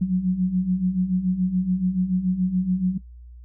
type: beating tone pair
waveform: sine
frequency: 179 / 186 Hz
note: F3 / F#3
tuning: +43 / +9 cents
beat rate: 7 Hz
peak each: -25 / -20 dBFS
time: 0.01-2.98 s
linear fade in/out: 10 ms
effects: noise-tail reverb RT60 0.1 s tail -17 dB re dry + added 60 Hz sine -40 dBFS peak until 3.44 s